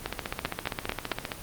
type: two click trains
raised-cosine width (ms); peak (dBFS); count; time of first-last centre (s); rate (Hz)
0.3; -10 / -13; 4 / 20; 0.45-1.117 / 0.06-1.318; 4.5 / 15.1
effects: pink hiss -42 dBFS RMS until 1.42 s + Opus 24 kbps